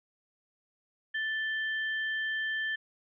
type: tone pair together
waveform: sine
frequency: 1760 / 3136 Hz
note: A6 / G7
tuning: 0 / 0 cents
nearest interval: minor seventh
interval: 1000 cents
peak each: -30 / -40 dBFS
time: 1.14-2.76 s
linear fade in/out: 10 ms
effects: none